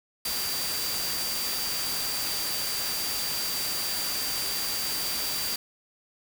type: tone in noise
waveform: sine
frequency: 4699 Hz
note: D8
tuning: in tune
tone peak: -32 dBFS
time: 0.25-5.56 s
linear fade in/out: 5 ms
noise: white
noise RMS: -31 dBFS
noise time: 0.25-5.56 s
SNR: -4 dB
effects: none